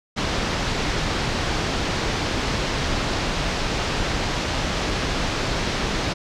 pink low-pass noise, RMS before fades -24 dBFS, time 0.16-6.14 s, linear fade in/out 20 ms, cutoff 5800 Hz, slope 24 dB/octave, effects none

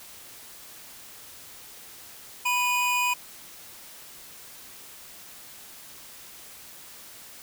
square tone pair together, 984.6 / 2474 Hz, B5 / D#7, -6 / -10 cents, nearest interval octave + major third, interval 1596 cents, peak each -26 dBFS, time 2.45-3.14 s, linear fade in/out 10 ms, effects white hiss -46 dBFS RMS until 7.42 s

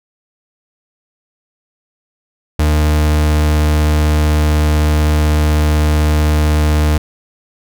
40% pulse tone, 75.9 Hz, D#2, 42 cents flat, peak -9 dBFS, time 2.59-6.98 s, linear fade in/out 5 ms, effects none

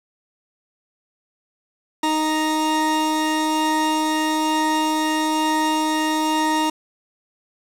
40% pulse tone pair together, 311.1 / 932.2 Hz, D#4 / A#5, 0 / 0 cents, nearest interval octave + perfect fifth, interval 1900 cents, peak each -20 dBFS, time 2.03-6.7 s, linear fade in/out 5 ms, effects low-pass 11000 Hz 12 dB/octave + 7-bit

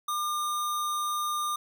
sine tone with sample-and-hold, 1199 Hz, D6, 36 cents sharp, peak -27 dBFS, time 0.08-1.56 s, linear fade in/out 5 ms, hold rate 4900 Hz, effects none

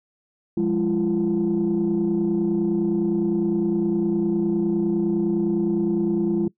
sine tone cluster, 175.6 / 205.4 / 340.3 Hz, F3 / G#3 / F4, +10 / -19 / -45 cents, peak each -26 / -22 / -20 dBFS, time 0.57-6.48 s, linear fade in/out 5 ms, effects noise-tail reverb RT60 0.1 s tail -20 dB re dry + tanh soft clip ceiling -14 dBFS

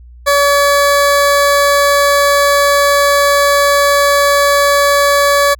20% pulse tone, 569 Hz, C#5, 45 cents sharp, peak -3 dBFS, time 0.26-5.55 s, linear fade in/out 20 ms, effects added 60 Hz sine -34 dBFS peak until 5.59 s

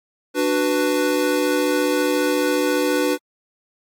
square chord, B minor, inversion first, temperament equal with one note detuned, 295.5 / 370 / 493.9 Hz, D4 / F#4 / B4, +11 / 0 / 0 cents, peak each -22 / -24 / -22 dBFS, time 0.34-3.18 s, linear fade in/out 50 ms, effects AAC 64 kbps

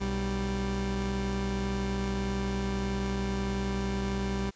30% pulse tone pair together, 61.74 / 196 Hz, B1 / G3, 0 / 0 cents, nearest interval octave + minor sixth, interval 2000 cents, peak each -30 / -28 dBFS, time 0-4.51 s, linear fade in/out 20 ms, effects white hiss -60 dBFS RMS until 4.55 s + resampled to 16000 Hz

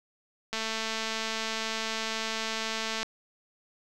click train, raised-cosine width 0.2 ms, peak -15 dBFS, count 556, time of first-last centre 0.53-3.03 s, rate 222 Hz, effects none

